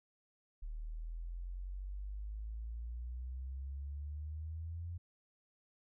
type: exponential sweep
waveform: sine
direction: up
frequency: 37.58 to 87.31 Hz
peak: -40 dBFS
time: 0.62-4.98 s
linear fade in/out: 10 ms
effects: none